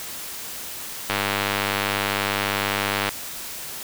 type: click train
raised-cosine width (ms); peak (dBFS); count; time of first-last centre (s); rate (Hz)
0.3; -5; 200; 1.1-3.09; 100
effects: white hiss -34 dBFS RMS until 3.83 s